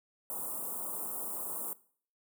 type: band-stop noise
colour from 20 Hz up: white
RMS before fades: -38 dBFS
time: 0.3-1.73 s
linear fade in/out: 0 ms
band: 1200 to 8400 Hz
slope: 48 dB/octave
effects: noise-tail reverb RT60 0.5 s tail -19 dB re dry + high-pass 200 Hz 12 dB/octave